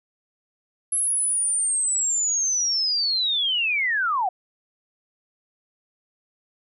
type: linear sweep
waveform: sine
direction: down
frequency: 11000 to 698.5 Hz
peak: -20 dBFS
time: 0.92-4.29 s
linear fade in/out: 5 ms
effects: none